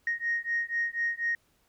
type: beating tone pair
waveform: sine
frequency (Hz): 1864.7 / 1868.8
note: A#6 / A#6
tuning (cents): 0 / +4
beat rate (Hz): 4.1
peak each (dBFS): -30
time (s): 0.07-1.35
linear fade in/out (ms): 2
effects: tanh soft clip ceiling -20 dBFS + pink hiss -69 dBFS RMS until 1.68 s